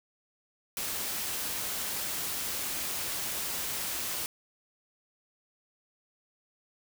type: noise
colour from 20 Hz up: white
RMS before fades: -34 dBFS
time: 0.77-4.26 s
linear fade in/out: 0 ms
effects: none